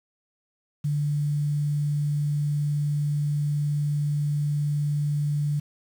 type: tone with quantisation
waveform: sine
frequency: 146.83 Hz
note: D3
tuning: in tune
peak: -22 dBFS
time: 0.84-5.6 s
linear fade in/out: 10 ms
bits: 8
effects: none